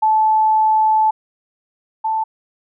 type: tone pair in turn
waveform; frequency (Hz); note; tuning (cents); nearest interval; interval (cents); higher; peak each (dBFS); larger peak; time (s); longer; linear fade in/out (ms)
sine; 870 / 881.1; A5 / A5; -20 / +2; unison; 22; second; -11 / -16; first; 0.02-1.11 / 2.04-2.24; first; 10
effects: none